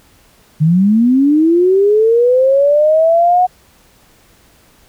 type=linear sweep; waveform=sine; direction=up; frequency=147.8 to 737 Hz; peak=-7 dBFS; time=0.6-3.47 s; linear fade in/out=20 ms; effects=pink hiss -49 dBFS RMS until 4.88 s